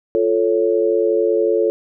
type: chord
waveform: sine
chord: F augmented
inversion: none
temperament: equal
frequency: 349.2 / 440 / 554.4 Hz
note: F4 / A4 / C#5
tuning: 0 / 0 / 0 cents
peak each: -19 / -16 / -20 dBFS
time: 0.15-1.7 s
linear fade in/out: 0 ms
effects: none